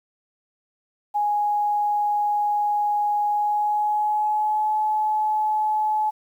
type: tone with pitch glide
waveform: sine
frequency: 830.6 to 856.4 Hz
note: G#5 to A5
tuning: 0 to -47 cents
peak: -19 dBFS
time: 1.14-6.11 s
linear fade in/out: 20 ms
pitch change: +53 cents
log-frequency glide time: 3.28-4.74 s
effects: 9-bit